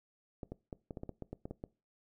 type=clicks; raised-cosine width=2 ms; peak=-28 dBFS; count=12; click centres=0.432 / 0.52 / 0.728 / 0.908 / 0.972 / 1.034 / 1.093 / 1.223 / 1.33 / 1.455 / 1.51 / 1.639 s; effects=noise-tail reverb RT60 0.3 s tail -21 dB re dry